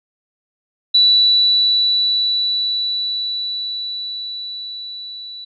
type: tone with level ramp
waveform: sine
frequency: 3951 Hz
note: B7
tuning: in tune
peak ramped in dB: -8 to -30 dBFS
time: 0.94-5.45 s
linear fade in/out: 10 ms
effects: none